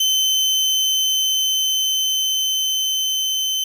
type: tone with level ramp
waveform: 30% pulse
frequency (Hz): 3071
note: G7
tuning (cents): -36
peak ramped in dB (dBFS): -12 to -16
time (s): 0-3.64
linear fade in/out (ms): 5
effects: none